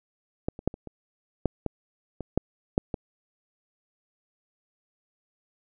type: clicks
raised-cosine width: 2 ms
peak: -13 / -26 / -9 / -26 / -26 / -9 / -14 / -20 / -8 / -7 / -16 dBFS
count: 11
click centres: 0.485 / 0.591 / 0.676 / 0.741 / 0.873 / 1.457 / 1.663 / 2.207 / 2.376 / 2.779 / 2.942 s
effects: none